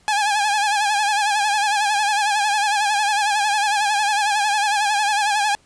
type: tone with vibrato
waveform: sawtooth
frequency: 830.6 Hz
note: G#5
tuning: in tune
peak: -13 dBFS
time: 0.08-5.55 s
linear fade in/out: 0 ms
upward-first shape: sine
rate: 11 Hz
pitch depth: 71 cents each way
effects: pink hiss -56 dBFS RMS until 5.65 s + resampled to 22050 Hz